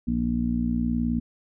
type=harmonic tone; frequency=59.2 Hz; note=A#1; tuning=27 cents sharp; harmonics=1 / 2 / 3 / 4 / 5; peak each=-30 / -35 / -30 / -24 / -36 dBFS; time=0.07-1.2 s; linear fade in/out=10 ms; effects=none